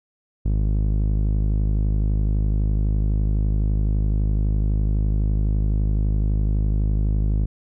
sawtooth tone with low-pass filter, 51.9 Hz, G#1, in tune, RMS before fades -20 dBFS, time 0.45-7.46 s, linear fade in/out 10 ms, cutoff 220 Hz, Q 0.6, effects none

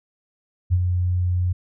sine tone with ADSR envelope, 89.7 Hz, F2, 47 cents sharp, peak -13 dBFS, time 0.7-1.53 s, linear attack 30 ms, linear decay 52 ms, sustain -5 dB, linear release 10 ms, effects none

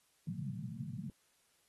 pink band-pass noise, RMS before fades -42 dBFS, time 0.27-1.1 s, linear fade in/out 2 ms, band 110 to 220 Hz, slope 96 dB/octave, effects white hiss -73 dBFS RMS until 1.68 s + AAC 32 kbps

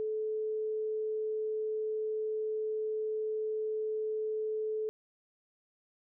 sine tone, 433.2 Hz, A4, 27 cents flat, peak -31 dBFS, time 0-4.89 s, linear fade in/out 0 ms, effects none

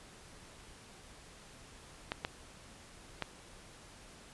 clicks, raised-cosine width 0.3 ms, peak -18 dBFS, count 3, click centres 2.119 / 2.249 / 3.223 s, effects pink hiss -55 dBFS RMS until 4.33 s + resampled to 24000 Hz

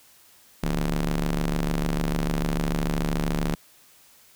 sawtooth ring-modulated tone, 73.42 Hz, D2, in tune, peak -16 dBFS, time 0.63-3.55 s, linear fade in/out 5 ms, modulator 96.7 Hz, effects white hiss -55 dBFS RMS until 4.35 s

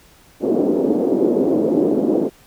pink band-pass noise, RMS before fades -17 dBFS, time 0.4-2.3 s, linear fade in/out 50 ms, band 260 to 470 Hz, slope 24 dB/octave, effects pink hiss -50 dBFS RMS until 2.46 s

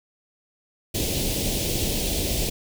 pink band-stop noise, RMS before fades -25 dBFS, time 0.94-2.5 s, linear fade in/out 10 ms, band 620 to 2700 Hz, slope 24 dB/octave, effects none

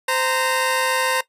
15% pulse tone pair together, 518.6 / 924 Hz, C5 / A#5, -15 / -16 cents, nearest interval minor seventh, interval 999 cents, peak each -15 dBFS, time 0.08-1.21 s, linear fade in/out 5 ms, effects noise-tail reverb RT60 0.1 s tail -17 dB re dry + resampled to 32000 Hz

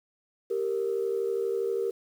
sine tone pair together, 392 / 464.4 Hz, G4 / A#4, 0 / -7 cents, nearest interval minor third, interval 293 cents, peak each -28 dBFS, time 0.5-1.91 s, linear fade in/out 10 ms, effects tanh soft clip ceiling -19 dBFS + 9-bit

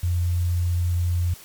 sine tone with quantisation, 87.31 Hz, F2, in tune, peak -19 dBFS, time 0.03-1.34 s, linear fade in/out 5 ms, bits 8, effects white hiss -45 dBFS RMS until 1.44 s + MP3 96 kbps

